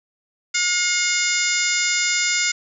harmonic tone, 716 Hz, F5, 43 cents sharp, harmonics 2 / 3 / 4 / 5 / 6 / 7 / 8 / 9 / 10, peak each -27 / -22 / -31 / -29 / -33 / -26 / -30 / -29 / -25 dBFS, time 0.54-2.52 s, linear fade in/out 10 ms, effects none

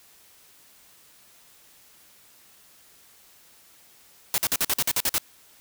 white noise bursts, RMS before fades -23 dBFS, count 10, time 4.34-5.181 s, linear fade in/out 0 ms, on 40 ms, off 49 ms, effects white hiss -55 dBFS RMS until 5.6 s

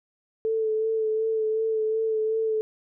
sine tone with vibrato, 440 Hz, A4, in tune, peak -22 dBFS, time 0.45-2.61 s, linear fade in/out 0 ms, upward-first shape sine, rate 2.7 Hz, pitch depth 23 cents each way, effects none

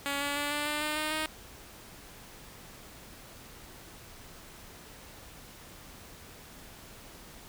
5% pulse tone with pitch steps, 281.6 / 285.7 / 289.9 / 294.1 / 298.3 / 302.7 / 307.1 / 311.6 Hz, C#4 / D4 / D4 / D4 / D4 / D#4 / D#4 / D#4, +27 / -48 / -22 / +3 / +27 / -48 / -23 / +3 cents, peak -19 dBFS, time 0.06-1.26 s, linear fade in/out 0 ms, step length 150 ms, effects pink hiss -50 dBFS RMS until 7.48 s

